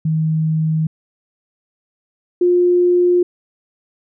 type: tone pair in turn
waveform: sine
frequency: 158.1 / 354.9 Hz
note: D#3 / F4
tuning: +28 / +28 cents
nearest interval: octave + major second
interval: 1400 cents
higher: second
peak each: -14 / -10 dBFS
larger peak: second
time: 0.05-0.87 / 2.41-3.23 s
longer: neither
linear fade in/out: 5 ms
effects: none